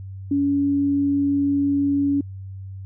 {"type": "tone", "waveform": "sine", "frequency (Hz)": 282, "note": "C#4", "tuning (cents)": 30, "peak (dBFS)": -17, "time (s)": [0.31, 2.21], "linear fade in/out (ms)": 5, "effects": ["added 96 Hz sine -32 dBFS peak until 2.85 s"]}